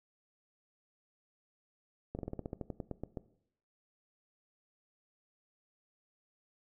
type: slowing click train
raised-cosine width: 2 ms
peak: -25 dBFS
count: 14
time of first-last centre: 2.15-3.172 s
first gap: 39 ms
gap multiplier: 1.11
effects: noise-tail reverb RT60 0.7 s tail -18 dB re dry